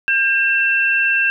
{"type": "tone pair together", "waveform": "sine", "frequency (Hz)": [1600, 2691], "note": ["G6", "E7"], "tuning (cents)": [35, 35], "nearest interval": "major sixth", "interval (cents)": 900, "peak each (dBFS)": -16, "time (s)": [0.08, 1.3], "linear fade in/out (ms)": 0, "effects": []}